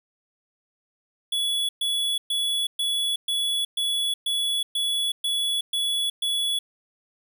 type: tone bursts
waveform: square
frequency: 3395 Hz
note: G#7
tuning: 37 cents sharp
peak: -23 dBFS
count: 11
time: 1.32-6.59 s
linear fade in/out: 5 ms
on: 370 ms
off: 120 ms
effects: none